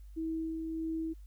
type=tone with tremolo; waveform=sine; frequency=322.6 Hz; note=E4; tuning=37 cents flat; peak=-32 dBFS; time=0.16-1.14 s; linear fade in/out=20 ms; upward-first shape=sine; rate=1.6 Hz; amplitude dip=30%; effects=added 50 Hz sine -47 dBFS peak until 1.26 s + white hiss -73 dBFS RMS until 1.26 s